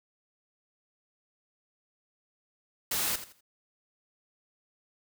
white noise with echo, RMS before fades -30 dBFS, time 2.91-3.16 s, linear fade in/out 5 ms, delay 83 ms, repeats 3, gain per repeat -12 dB, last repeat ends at 3.409 s, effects none

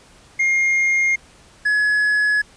triangle tone pair in turn, 2129 / 1693.2 Hz, C7 / G#6, +30 / +33 cents, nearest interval major third, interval 397 cents, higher first, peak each -13 dBFS, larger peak neither, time 0.39-1.16 / 1.65-2.42 s, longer neither, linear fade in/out 10 ms, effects pink hiss -49 dBFS RMS until 2.56 s + resampled to 22050 Hz

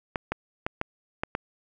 clicks, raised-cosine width 0.5 ms, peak -12 dBFS, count 6, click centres 0.158 / 0.32 / 0.665 / 0.814 / 1.235 / 1.351 s, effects none

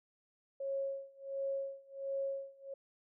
sine tone with tremolo, 547 Hz, C#5, 23 cents flat, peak -33 dBFS, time 0.6-2.74 s, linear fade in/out 5 ms, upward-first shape sine, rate 1.4 Hz, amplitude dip 95%, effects none

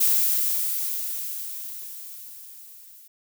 violet noise with level ramp, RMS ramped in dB -19 to -49 dBFS, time 0-3.08 s, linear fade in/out 10 ms, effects none

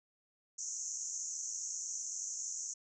white band-pass noise, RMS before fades -41 dBFS, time 0.58-2.74 s, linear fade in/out 10 ms, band 5900 to 7100 Hz, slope 96 dB/octave, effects none

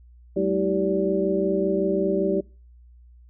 sine tone cluster, 190.3 / 215.6 / 321.3 / 388.5 / 579 Hz, F#3 / A3 / E4 / G4 / D5, +49 / -35 / -44 / -16 / -25 cents, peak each -27 / -32 / -27 / -23 / -27 dBFS, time 0.36-2.41 s, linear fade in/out 10 ms, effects noise-tail reverb RT60 0.4 s tail -26 dB re dry + added 60 Hz sine -47 dBFS peak until 3.29 s

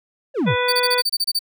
triangle exponential sweep, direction down, 601 to 82.41 Hz, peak -15 dBFS, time 0.34-0.56 s, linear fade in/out 50 ms
harmonic tone, 493.9 Hz, B4, in tune, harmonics 1 / 2 / 3 / 4 / 5 / 7, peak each -21 / -24 / -26 / -27 / -28 / -29 dBFS, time 0.46-1.02 s, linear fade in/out 20 ms
40% pulse tone bursts, 4591 Hz, D8, 40 cents flat, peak -16 dBFS, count 10, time 0.68-1.392 s, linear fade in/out 10 ms, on 46 ms, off 28 ms
effects none

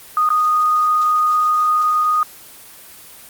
sine tone with dropouts, 1237 Hz, D#6, 10 cents flat, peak -12 dBFS, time 0.17-2.23 s, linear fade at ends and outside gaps 1 ms, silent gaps 0.29-0.303 s, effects white hiss -40 dBFS RMS until 3.29 s + Opus 24 kbps

